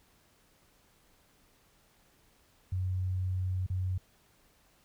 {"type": "tone with dropouts", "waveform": "sine", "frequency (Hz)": 92.5, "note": "F#2", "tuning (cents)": 0, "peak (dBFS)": -29, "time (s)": [2.72, 3.98], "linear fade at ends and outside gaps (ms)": 5, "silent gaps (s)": [3.665, 3.7], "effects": ["pink hiss -66 dBFS RMS until 4.84 s"]}